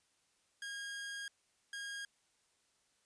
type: tone bursts at uneven times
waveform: sawtooth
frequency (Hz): 1628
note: G#6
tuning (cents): -35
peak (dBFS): -38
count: 2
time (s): 0.62-1.28 / 1.73-2.05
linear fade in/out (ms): 2
effects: white hiss -75 dBFS RMS until 3.05 s + resampled to 22050 Hz